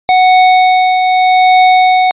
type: tone with tremolo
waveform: square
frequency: 740 Hz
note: F#5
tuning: in tune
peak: -4 dBFS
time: 0.09-2.11 s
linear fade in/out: 0 ms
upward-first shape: triangle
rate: 0.82 Hz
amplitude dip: 45%
effects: resampled to 8000 Hz